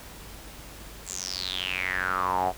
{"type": "tone with band-pass filter sweep", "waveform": "sawtooth", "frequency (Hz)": 92.5, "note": "F#2", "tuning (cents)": 0, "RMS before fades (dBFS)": -29, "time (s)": [1.05, 2.53], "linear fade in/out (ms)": 50, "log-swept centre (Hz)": [7900, 690], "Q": 7.8, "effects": ["added 50 Hz sine -47 dBFS peak until 2.57 s", "pink hiss -45 dBFS RMS until 2.57 s"]}